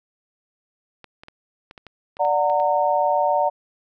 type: clicks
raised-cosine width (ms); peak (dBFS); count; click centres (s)
0.3; -25; 10; 1.043 / 1.235 / 1.284 / 1.711 / 1.778 / 1.867 / 2.169 / 2.25 / 2.499 / 2.6
type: chord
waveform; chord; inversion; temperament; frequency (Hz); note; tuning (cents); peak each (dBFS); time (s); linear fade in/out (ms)
sine; D augmented; none; just; 587.3 / 734.2 / 917.7; D5 / F#5 / A#5; 0 / -14 / -27; -21; 2.19-3.5; 20
effects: none